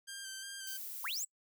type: tone with vibrato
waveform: 10% pulse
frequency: 1578 Hz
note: G6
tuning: 11 cents sharp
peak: -34 dBFS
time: 0.07-0.78 s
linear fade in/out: 20 ms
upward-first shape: square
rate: 2.8 Hz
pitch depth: 21 cents each way
type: noise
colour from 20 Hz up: violet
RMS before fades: -44 dBFS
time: 0.67-1.24 s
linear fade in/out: 2 ms
type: linear sweep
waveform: sine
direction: up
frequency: 830.6 to 8070 Hz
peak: -36 dBFS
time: 1.04-1.25 s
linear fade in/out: 5 ms
effects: noise-tail reverb RT60 0.1 s tail -26 dB re dry